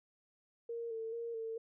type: tone with vibrato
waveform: sine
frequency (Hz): 457.6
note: A#4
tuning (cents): -32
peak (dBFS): -38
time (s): 0.69-1.58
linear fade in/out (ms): 5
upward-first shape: square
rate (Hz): 2.3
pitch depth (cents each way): 30
effects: none